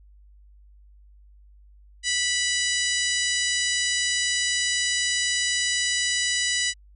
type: harmonic tone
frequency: 984 Hz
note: B5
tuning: 7 cents flat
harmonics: 2 / 3 / 4 / 5 / 6 / 7 / 8 / 9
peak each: -27 / -29 / -30 / -31 / -32 / -32 / -33 / -34 dBFS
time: 2.03-6.74 s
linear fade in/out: 50 ms
effects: added 50 Hz sine -49 dBFS peak until 6.95 s